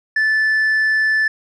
triangle tone with tanh clipping, 1750 Hz, A6, 10 cents flat, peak -14 dBFS, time 0.16-1.28 s, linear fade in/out 5 ms, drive 7 dB, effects none

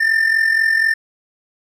triangle tone with amplitude modulation, 1794 Hz, A6, 33 cents sharp, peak -8 dBFS, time 0-0.94 s, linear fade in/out 10 ms, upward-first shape sine, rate 44.1 Hz, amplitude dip 65%, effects none

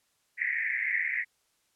pink band-pass noise, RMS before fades -30 dBFS, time 0.37-1.25 s, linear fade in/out 50 ms, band 1800 to 2200 Hz, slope 96 dB/octave, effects white hiss -72 dBFS RMS until 1.75 s + low-pass 11000 Hz 12 dB/octave

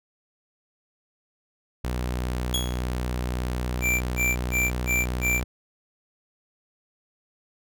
sawtooth tone, 61.74 Hz, B1, in tune, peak -22 dBFS, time 1.84-5.44 s, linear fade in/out 5 ms
sawtooth tone with exponential decay, 3335 Hz, G#7, 7 cents sharp, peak -18 dBFS, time 2.54-2.82 s, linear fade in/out 2 ms, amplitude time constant 60 ms
square tone bursts, 2349 Hz, D7, in tune, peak -22 dBFS, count 5, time 3.81-5.41 s, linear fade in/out 50 ms, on 200 ms, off 150 ms
effects none

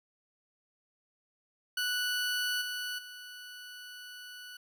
20% pulse tone with level steps, 1480 Hz, F#6, in tune, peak -25 / -30 / -40 dBFS, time 1.77-4.57 s, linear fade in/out 5 ms, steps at 2.61 / 2.98 s, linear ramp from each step 10 ms, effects none

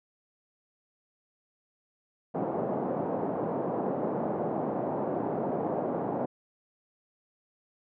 white band-pass noise, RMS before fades -31 dBFS, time 2.34-6.26 s, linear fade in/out 10 ms, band 150 to 740 Hz, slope 24 dB/octave, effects none

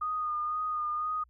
sine tone with vibrato, 1229 Hz, D#6, 22 cents flat, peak -29 dBFS, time 0.01-1.24 s, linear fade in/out 10 ms, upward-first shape sine, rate 2 Hz, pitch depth 25 cents each way, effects added 60 Hz sine -60 dBFS peak until 1.29 s

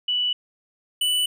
sine / square tone pair in turn, 2960 / 2974 Hz, F#7 / F#7, 0 / +8 cents, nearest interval unison, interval 8 cents, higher second, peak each -20 dBFS, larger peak neither, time 0.08-0.33 / 1.01-1.26 s, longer neither, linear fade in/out 5 ms, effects none

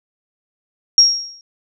sine tone with exponential decay, 5588 Hz, F8, in tune, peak -3 dBFS, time 0.98-1.41 s, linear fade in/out 1 ms, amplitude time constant 93 ms, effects none

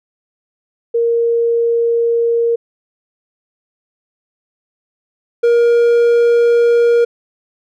sine / triangle tone pair in turn, 466.2 / 471.9 Hz, A#4 / A#4, 0 / +21 cents, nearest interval unison, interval 21 cents, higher second, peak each -11 / -6 dBFS, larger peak second, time 0.94-2.56 / 5.43-7.05 s, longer neither, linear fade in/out 10 ms, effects none

